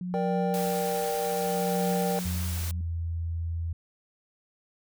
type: tone with tremolo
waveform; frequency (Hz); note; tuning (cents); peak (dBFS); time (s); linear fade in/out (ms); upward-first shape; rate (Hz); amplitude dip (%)
sine; 180; F#3; -47; -26; 0.01-2.81; 2; triangle; 0.66; 95
type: chord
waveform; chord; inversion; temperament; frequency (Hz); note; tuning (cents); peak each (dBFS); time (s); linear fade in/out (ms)
triangle; G minor; first; just; 470.4 / 588 / 784; Bb4 / D5 / G5; +16 / +2 / 0; -28 / -31 / -29; 0.14-2.19; 0
type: noise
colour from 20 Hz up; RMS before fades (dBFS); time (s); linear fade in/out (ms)
white; -38; 0.54-2.71; 0
type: tone with pitch glide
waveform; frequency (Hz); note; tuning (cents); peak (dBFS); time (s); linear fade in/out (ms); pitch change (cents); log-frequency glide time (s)
sine; 84 to 83.42; E2 to E2; +33 to +21; -28; 2.25-3.73; 5; -12; 2.47-3.27
effects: none